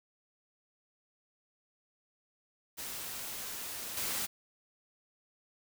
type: noise with level steps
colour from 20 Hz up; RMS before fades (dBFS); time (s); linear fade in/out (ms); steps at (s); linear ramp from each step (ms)
white; -41 / -35; 2.77-4.27; 20; 3.97; 2
effects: none